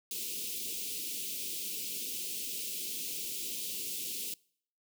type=band-stop noise; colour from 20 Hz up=white; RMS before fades=-38 dBFS; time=0.11-4.34 s; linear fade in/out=2 ms; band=470 to 2500 Hz; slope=48 dB/octave; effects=noise-tail reverb RT60 0.6 s tail -25 dB re dry + high-pass 200 Hz 12 dB/octave